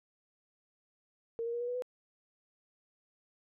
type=tone with pitch steps; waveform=sine; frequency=460.6 / 468.1 / 475.7 / 483.5 / 491.4 / 499.4 Hz; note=A#4 / A#4 / A#4 / B4 / B4 / B4; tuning=-21 / +7 / +35 / -37 / -9 / +19 cents; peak=-33 dBFS; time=1.39-1.822 s; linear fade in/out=0 ms; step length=72 ms; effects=none